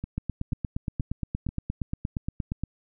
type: two click trains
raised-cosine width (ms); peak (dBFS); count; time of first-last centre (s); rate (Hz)
5; -20 / -16; 4 / 22; 0.04-1.489 / 0.18-2.636; 2.07 / 8.55
effects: none